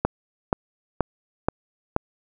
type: click train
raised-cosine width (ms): 1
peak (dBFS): -5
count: 5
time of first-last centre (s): 0.05-1.964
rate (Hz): 2.09
effects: none